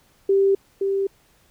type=tone with echo; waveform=sine; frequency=392 Hz; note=G4; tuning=in tune; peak=-14 dBFS; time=0.29-0.55 s; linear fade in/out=5 ms; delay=520 ms; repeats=1; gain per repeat=-5 dB; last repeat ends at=1.07 s; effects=pink hiss -59 dBFS RMS until 1.5 s